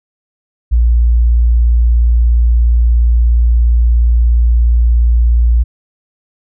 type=tone; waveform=sine; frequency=58.5 Hz; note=A#1; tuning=7 cents sharp; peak=-6 dBFS; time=0.71-5.64 s; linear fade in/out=20 ms; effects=none